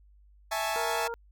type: chord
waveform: sawtooth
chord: A major seventh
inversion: second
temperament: equal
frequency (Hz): 659.3 / 830.6 / 880 / 1108.7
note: E5 / G#5 / A5 / C#6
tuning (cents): 0 / 0 / 0 / 0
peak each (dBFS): -29 / -30 / -30 / -35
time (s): 0.51-1.08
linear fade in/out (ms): 10
type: harmonic tone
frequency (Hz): 466.1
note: A#4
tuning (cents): 0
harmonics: 1 / 2 / 3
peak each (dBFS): -35 / -38 / -40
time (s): 0.76-1.14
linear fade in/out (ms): 0
effects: added 50 Hz sine -55 dBFS peak until 1.31 s